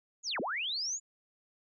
sine linear two-way sweep, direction down then up, 7040 to 180 to 7040 Hz, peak -32 dBFS, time 0.23-1 s, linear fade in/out 50 ms, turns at 0.4 s, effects none

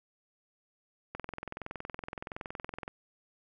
click train, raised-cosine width 0.5 ms, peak -23 dBFS, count 38, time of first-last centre 1.15-2.879 s, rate 21.4 Hz, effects none

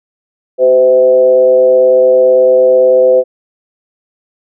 sine tone with frequency modulation, 512 Hz, C5, 38 cents flat, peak -4 dBFS, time 0.58-3.24 s, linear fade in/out 50 ms, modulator 133 Hz, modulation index 0.58, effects none

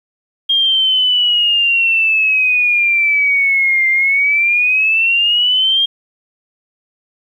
sine exponential two-way sweep, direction down then up, 3232 to 2093 to 3232 Hz, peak -10 dBFS, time 0.49-5.86 s, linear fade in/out 10 ms, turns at 3.89 s, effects 8-bit

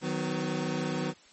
25% pulse chord, B major, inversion first, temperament equal with one note detuned, 155.56 / 185 / 250.8 Hz, D#3 / F#3 / B3, 0 / 0 / +27 cents, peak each -30 dBFS, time 0.01-1.14 s, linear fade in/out 50 ms, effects white hiss -57 dBFS RMS until 1.32 s + MP3 32 kbps

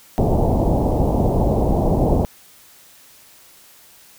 pink low-pass noise, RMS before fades -17 dBFS, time 0.18-2.25 s, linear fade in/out 0 ms, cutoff 850 Hz, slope 48 dB/octave, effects white hiss -48 dBFS RMS until 4.18 s

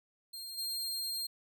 sawtooth tone with level steps, 4203 Hz, C8, 7 cents sharp, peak -39 / -32 dBFS, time 0.33-1.27 s, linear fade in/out 10 ms, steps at 0.57 s, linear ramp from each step 20 ms, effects none

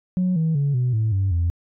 sine tone with pitch steps, 182.8 / 160.99 / 141.77 / 124.86 / 109.96 / 96.83 / 85.28 Hz, F#3 / E3 / C#3 / B2 / A2 / G2 / F2, -21 / -41 / +39 / +19 / -1 / -21 / -41 cents, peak -16 dBFS, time 0.17-1.5 s, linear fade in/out 0 ms, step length 190 ms, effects tanh soft clip ceiling -15 dBFS

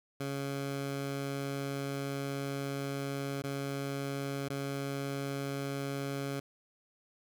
15% pulse tone with dropouts, 138.9 Hz, C#3, 4 cents sharp, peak -28 dBFS, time 0.2-6.4 s, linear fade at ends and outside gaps 5 ms, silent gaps 3.421-3.438 / 4.485-4.5 s, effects none

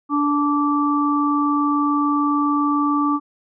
harmonic tone, 291 Hz, D4, 16 cents flat, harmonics 1 / 3 / 4, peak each -18 / -28 / -20 dBFS, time 0.09-3.2 s, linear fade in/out 50 ms, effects none

